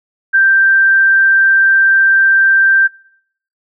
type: tone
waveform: sine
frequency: 1571 Hz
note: G6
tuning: 3 cents sharp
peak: -6 dBFS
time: 0.33-2.88 s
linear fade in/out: 20 ms
effects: noise-tail reverb RT60 0.7 s tail -24 dB re dry

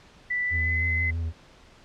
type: tone with pitch glide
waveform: sine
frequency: 1975.5 to 2042 Hz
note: B6 to C7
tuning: 0 to -43 cents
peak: -24 dBFS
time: 0.3-1.11 s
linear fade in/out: 10 ms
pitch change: +57 cents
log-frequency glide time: 0.44-0.83 s
type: tone with vibrato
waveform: triangle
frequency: 82.4 Hz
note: E2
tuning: in tune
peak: -24 dBFS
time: 0.5-1.33 s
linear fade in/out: 50 ms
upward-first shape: square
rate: 6.2 Hz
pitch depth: 26 cents each way
effects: pink hiss -53 dBFS RMS until 1.84 s + low-pass 5000 Hz 12 dB/octave

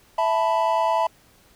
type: chord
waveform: triangle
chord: E suspended fourth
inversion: none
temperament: just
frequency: 659.3 / 879 / 988.9 Hz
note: E5 / A5 / B5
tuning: 0 / -2 / +2 cents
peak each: -21 dBFS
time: 0.18-1.07 s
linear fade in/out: 5 ms
effects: pink hiss -56 dBFS RMS until 1.55 s

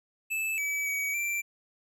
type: tone with pitch steps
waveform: square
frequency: 2624 / 2291 / 2265 / 2351 Hz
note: E7 / D7 / C#7 / D7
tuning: -9 / -44 / +37 / +1 cents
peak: -29 dBFS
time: 0.3-1.42 s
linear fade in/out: 20 ms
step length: 280 ms
effects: none

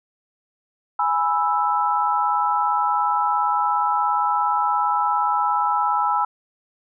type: chord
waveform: sine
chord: E major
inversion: first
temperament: equal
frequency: 830.6 / 987.8 / 1318.5 Hz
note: G#5 / B5 / E6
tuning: 0 / 0 / 0 cents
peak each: -22 dBFS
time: 0.99-6.25 s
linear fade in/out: 5 ms
effects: none

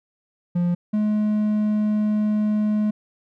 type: tone pair in turn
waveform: triangle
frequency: 175.1 / 211.8 Hz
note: F3 / G#3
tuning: +5 / +34 cents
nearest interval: minor third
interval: 329 cents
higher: second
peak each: -16 dBFS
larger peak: neither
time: 0.55-0.75 / 0.93-2.91 s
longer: second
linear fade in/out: 10 ms
effects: none

